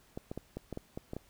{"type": "clicks", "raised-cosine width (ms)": 2, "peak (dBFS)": -25, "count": 9, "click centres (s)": [0.175, 0.315, 0.376, 0.57, 0.727, 0.774, 0.975, 1.134, 1.166], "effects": ["pink hiss -64 dBFS RMS until 1.29 s"]}